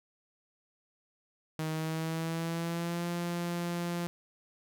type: tone with pitch glide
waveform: sawtooth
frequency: 157.6 to 172.86 Hz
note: D#3 to F3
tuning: +23 to -17 cents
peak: -28 dBFS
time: 1.59-4.07 s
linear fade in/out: 0 ms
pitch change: +160 cents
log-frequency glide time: 1.7-3.07 s
effects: none